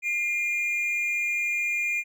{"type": "tone pair together", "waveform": "triangle", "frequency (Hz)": [2101, 2415], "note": ["C7", "D7"], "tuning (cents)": [7, 48], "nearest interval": "major second", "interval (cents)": 241, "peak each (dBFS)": [-32, -23], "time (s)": [0.02, 2.04], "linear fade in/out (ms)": 50, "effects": []}